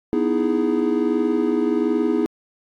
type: chord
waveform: triangle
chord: E major seventh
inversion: second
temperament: equal with one note detuned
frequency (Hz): 246.9 / 308.3 / 329.6 / 415.3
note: B3 / D#4 / E4 / G#4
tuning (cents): 0 / -16 / 0 / 0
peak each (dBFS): -21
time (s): 0.13-2.26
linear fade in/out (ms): 0
effects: AAC 48 kbps

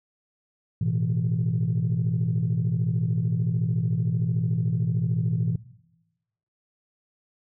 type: chord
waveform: sine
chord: A suspended second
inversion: none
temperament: equal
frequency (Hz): 110 / 123.47 / 164.81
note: A2 / B2 / E3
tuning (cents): 0 / 0 / 0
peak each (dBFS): -25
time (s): 0.81-5.56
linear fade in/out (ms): 5
effects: noise-tail reverb RT60 1.0 s tail -19 dB re dry + tanh soft clip ceiling -16 dBFS

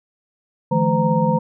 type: tone cluster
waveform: sine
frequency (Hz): 153.4 / 170.6 / 215.3 / 511 / 930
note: D#3 / F3 / A3 / C5 / A#5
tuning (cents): -24 / -40 / -37 / -41 / -4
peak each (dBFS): -21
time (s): 0.71-1.39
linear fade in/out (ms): 10
effects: none

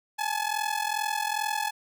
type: ring-modulated tone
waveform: sawtooth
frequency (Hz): 853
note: G#5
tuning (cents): +46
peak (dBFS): -20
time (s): 0.18-1.71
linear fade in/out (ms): 20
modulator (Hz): 21.2
effects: none

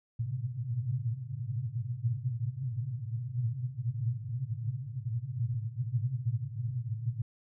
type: band-pass noise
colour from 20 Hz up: pink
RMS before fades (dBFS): -34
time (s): 0.19-7.22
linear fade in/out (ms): 5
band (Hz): 110 to 130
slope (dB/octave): 96
effects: none

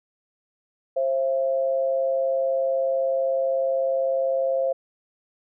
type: tone pair together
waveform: sine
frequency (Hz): 532 / 672.1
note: C5 / E5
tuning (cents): +29 / +33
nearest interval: major third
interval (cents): 404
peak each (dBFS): -21 / -27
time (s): 0.96-4.73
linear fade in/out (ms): 10
effects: none

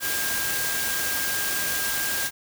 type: tone in noise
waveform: sine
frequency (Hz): 1609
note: G6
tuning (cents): +45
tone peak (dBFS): -30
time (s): 0-2.31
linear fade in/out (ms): 50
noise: white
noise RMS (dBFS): -27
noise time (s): 0-2.31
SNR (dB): -6
effects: none

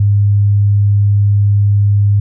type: tone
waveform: sine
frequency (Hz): 101.8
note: G#2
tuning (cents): -34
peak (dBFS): -7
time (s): 0-2.2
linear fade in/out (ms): 5
effects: none

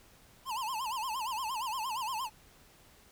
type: tone with vibrato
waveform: square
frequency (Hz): 956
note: A#5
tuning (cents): +43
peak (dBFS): -34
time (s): 0.45-2.3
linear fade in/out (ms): 50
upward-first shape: sine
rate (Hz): 8.6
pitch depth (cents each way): 200
effects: pink hiss -60 dBFS RMS until 3.11 s

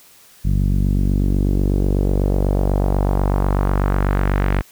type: tone with low-pass filter sweep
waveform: sawtooth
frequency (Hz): 48.1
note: G1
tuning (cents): -32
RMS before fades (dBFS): -17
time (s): 0.44-4.62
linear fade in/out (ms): 20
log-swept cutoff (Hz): 170 to 2100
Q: 1.6
effects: white hiss -48 dBFS RMS until 4.71 s

